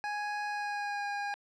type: tone with pitch glide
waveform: 25% pulse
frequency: 830.6 to 814 Hz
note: G#5 to G#5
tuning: 0 to -35 cents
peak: -29 dBFS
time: 0.04-1.34 s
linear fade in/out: 0 ms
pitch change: -35 cents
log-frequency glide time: 0.46-1.06 s
effects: low-pass 4000 Hz 12 dB/octave